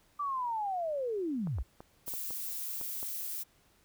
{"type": "linear sweep", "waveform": "sine", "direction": "down", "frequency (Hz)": [1180, 42.74], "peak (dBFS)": -31, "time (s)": [0.19, 1.63], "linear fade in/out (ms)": 10}
{"type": "clicks", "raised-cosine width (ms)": 1, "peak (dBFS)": -32, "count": 8, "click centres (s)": [1.472, 1.585, 1.805, 2.08, 2.138, 2.307, 2.813, 3.029]}
{"type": "noise", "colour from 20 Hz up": "violet", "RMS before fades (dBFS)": -38, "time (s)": [2.06, 3.44], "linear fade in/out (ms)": 20}
{"effects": ["pink hiss -67 dBFS RMS until 3.84 s"]}